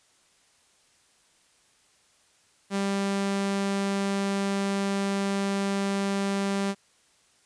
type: tone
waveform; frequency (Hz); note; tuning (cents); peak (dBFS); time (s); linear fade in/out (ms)
sawtooth; 197.6; G3; +14; -21; 2.7-6.75; 50
effects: white hiss -63 dBFS RMS until 7.45 s + resampled to 22050 Hz